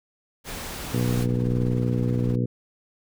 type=noise; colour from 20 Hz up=pink; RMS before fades=-34 dBFS; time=0.44-1.27 s; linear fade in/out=50 ms
type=harmonic tone; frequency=61 Hz; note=B1; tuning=21 cents flat; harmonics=2 / 3 / 4 / 5 / 6 / 7 / 8; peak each=-23 / -29 / -28 / -34 / -36 / -37 / -34 dBFS; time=0.93-2.46 s; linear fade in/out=10 ms
type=noise with tremolo; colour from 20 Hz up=brown; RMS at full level=-33 dBFS; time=1.08-2.36 s; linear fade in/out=10 ms; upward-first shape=sine; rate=19 Hz; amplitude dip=50%
effects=none